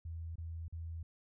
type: tone with dropouts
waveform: sine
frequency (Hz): 82.41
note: E2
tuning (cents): 0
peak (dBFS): -40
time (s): 0.05-1.03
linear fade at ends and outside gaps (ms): 5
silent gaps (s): 0.357-0.381 / 0.682-0.725
effects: none